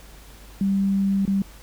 sine tone with dropouts, 196 Hz, G3, in tune, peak -18 dBFS, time 0.61-1.42 s, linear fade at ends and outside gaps 2 ms, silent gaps 1.253-1.277 s, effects added 50 Hz sine -44 dBFS peak until 1.62 s + pink hiss -48 dBFS RMS until 1.62 s

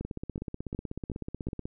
two click trains, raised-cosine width 3 ms, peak -22 / -22 dBFS, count 5 / 27, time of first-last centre 0.01-1.486 / 0.05-1.655 s, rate 2.71 / 16.2 Hz, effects none

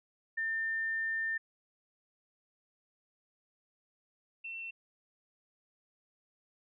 sine tone pair in turn, 1800 / 2697 Hz, A6 / E7, +39 / +39 cents, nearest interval perfect fifth, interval 700 cents, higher second, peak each -31 / -39 dBFS, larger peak first, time 0.37-1.38 / 4.44-4.71 s, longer first, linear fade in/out 10 ms, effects none

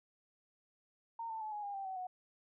sine tone with pitch steps, 918 / 889.3 / 861.5 / 834.5 / 808.5 / 783.2 / 758.7 / 735 Hz, A#5 / A5 / A5 / G#5 / G#5 / G5 / F#5 / F#5, -27 / +18 / -37 / +8 / -47 / -2 / +43 / -12 cents, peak -39 dBFS, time 1.19-2.07 s, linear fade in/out 5 ms, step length 110 ms, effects none

